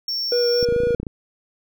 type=tone; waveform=triangle; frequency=5460 Hz; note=F8; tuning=40 cents flat; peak=-21 dBFS; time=0.08-0.65 s; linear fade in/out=2 ms
type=tone with vibrato; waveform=triangle; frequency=480 Hz; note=B4; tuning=49 cents flat; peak=-15 dBFS; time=0.32-0.95 s; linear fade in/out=2 ms; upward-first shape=sine; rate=4.4 Hz; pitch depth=12 cents each way
type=clicks; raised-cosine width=3 ms; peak=-15 dBFS; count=12; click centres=0.628 / 0.688 / 0.724 / 0.763 / 0.803 / 0.835 / 0.871 / 0.907 / 0.945 / 1 / 1.031 / 1.068 s
effects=none